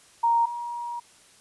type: tone pair in turn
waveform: sine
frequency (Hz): 932.3 / 950.8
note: A#5 / A#5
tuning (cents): 0 / +34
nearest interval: unison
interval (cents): 34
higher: second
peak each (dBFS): -18 / -30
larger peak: first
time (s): 0.23-0.46 / 0.46-1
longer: second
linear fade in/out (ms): 10
effects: white hiss -55 dBFS RMS until 1.4 s + resampled to 24000 Hz